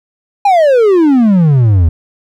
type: exponential sweep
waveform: triangle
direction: down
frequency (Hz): 830.6 to 77.78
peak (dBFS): -3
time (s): 0.45-1.89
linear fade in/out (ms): 5
effects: none